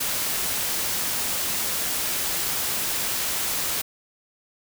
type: noise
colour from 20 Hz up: white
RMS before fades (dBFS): -26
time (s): 0-3.82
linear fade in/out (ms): 10
effects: none